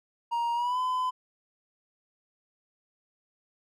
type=tone with pitch glide; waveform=triangle; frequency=940 to 1013.3 Hz; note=A#5 to B5; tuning=+14 to +44 cents; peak=-24 dBFS; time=0.31-1.11 s; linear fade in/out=20 ms; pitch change=+130 cents; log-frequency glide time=0.54-0.79 s; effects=none